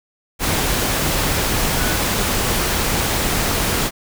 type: tone in noise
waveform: sine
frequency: 1480 Hz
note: F#6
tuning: in tune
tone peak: -28 dBFS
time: 1.75-1.98 s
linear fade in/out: 50 ms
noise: pink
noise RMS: -19 dBFS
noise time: 0.39-3.91 s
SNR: -12 dB
effects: none